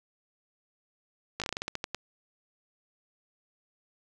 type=slowing click train; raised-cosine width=0.2 ms; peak=-15 dBFS; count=12; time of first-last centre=1.4-1.947 s; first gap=17 ms; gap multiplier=1.2; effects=none